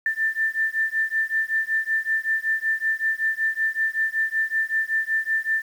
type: beating tone pair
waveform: sine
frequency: 1776 / 1781.3 Hz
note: A6 / A6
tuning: +16 / +21 cents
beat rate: 5.3 Hz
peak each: -24 / -24 dBFS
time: 0.06-5.62 s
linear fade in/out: 2 ms
effects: 8-bit